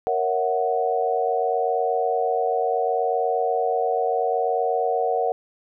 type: chord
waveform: sine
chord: F# dominant seventh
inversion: first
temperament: equal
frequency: 466.2 / 554.4 / 659.3 / 740 Hz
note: A#4 / C#5 / E5 / F#5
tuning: 0 / 0 / 0 / 0 cents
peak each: -24 / -28 / -28 / -23 dBFS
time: 0.07-5.32 s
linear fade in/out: 0 ms
effects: none

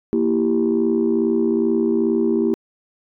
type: chord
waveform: sine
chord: E diminished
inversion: second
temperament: equal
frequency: 233.1 / 329.6 / 392 Hz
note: Bb3 / E4 / G4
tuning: 0 / 0 / 0 cents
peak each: -19 dBFS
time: 0.13-2.54 s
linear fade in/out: 0 ms
effects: tanh soft clip ceiling -9 dBFS

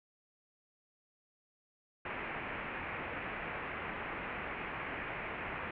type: low-pass noise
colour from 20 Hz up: white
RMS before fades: -41 dBFS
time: 2.05-5.71 s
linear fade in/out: 5 ms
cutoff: 2500 Hz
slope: 48 dB/octave
effects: none

